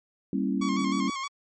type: chord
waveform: sine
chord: G diminished seventh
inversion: none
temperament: equal with one note detuned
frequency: 196 / 233.1 / 273.5 / 329.6 Hz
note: G3 / Bb3 / Db4 / Fb4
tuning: 0 / 0 / -23 / 0 cents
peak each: -28 / -32 / -28 / -34 dBFS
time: 0.33-1.1 s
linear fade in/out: 2 ms
type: tone with vibrato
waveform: sawtooth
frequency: 1100 Hz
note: C#6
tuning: 14 cents flat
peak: -27 dBFS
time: 0.61-1.28 s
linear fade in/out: 10 ms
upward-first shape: square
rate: 6.4 Hz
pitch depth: 48 cents each way
effects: MP3 32 kbps